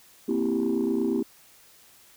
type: chord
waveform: sine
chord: C dominant seventh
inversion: third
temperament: equal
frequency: 233.1 / 261.6 / 329.6 / 392 Hz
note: Bb3 / C4 / E4 / G4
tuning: 0 / 0 / 0 / 0 cents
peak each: -27 dBFS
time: 0.28-1.23 s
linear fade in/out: 10 ms
effects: tanh soft clip ceiling -17 dBFS + white hiss -55 dBFS RMS until 2.16 s